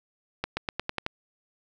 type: accelerating click train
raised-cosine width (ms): 0.3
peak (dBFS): -12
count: 7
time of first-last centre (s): 0.44-1.064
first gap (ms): 130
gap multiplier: 0.91
effects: none